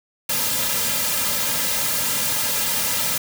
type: noise with comb filter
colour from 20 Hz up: white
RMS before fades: -22 dBFS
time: 0.29-3.18 s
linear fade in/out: 5 ms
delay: 2.7 ms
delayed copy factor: -0.9
effects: none